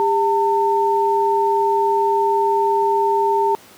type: tone pair together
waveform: sine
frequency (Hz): 400.9 / 900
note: G4 / A5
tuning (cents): +39 / +39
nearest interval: octave + major second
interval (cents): 1400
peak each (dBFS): -18 / -16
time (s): 0-3.55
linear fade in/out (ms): 0
effects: pink hiss -45 dBFS RMS until 3.77 s + high-pass 150 Hz 12 dB/octave